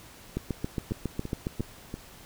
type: two click trains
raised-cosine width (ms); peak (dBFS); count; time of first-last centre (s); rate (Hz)
3; -16 / -21; 10 / 4; 0.37-1.606 / 0.91-1.941; 7.28 / 2.91
effects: pink hiss -50 dBFS RMS until 2.25 s